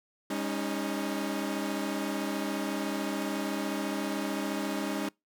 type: chord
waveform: sawtooth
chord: Ab suspended fourth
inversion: none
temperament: equal with one note detuned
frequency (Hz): 202.3 / 277.2 / 311.1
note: Ab3 / Db4 / Eb4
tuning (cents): -45 / 0 / 0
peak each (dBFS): -31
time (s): 0.3-5.09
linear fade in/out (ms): 5
effects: noise-tail reverb RT60 0.2 s tail -25 dB re dry